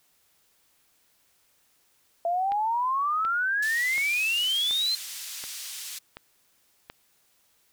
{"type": "exponential sweep", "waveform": "sine", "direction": "up", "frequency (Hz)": [671, 4186], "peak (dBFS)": -23, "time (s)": [2.25, 4.95], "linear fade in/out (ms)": 2}
{"type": "click train", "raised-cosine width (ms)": 0.3, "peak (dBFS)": -23, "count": 7, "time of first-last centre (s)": [2.52, 6.9], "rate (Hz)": 1.37}
{"type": "band-pass noise", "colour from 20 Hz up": "pink", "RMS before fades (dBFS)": -38, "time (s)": [3.62, 5.99], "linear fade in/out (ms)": 10, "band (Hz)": [3700, 14000], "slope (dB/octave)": 12}
{"effects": ["white hiss -66 dBFS RMS until 7.72 s"]}